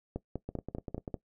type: two click trains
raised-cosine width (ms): 2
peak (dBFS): -24 / -21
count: 7 / 6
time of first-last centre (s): 0.49-1.078 / 0.16-1.142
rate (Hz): 10.2 / 5.09
effects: noise-tail reverb RT60 0.1 s tail -18 dB re dry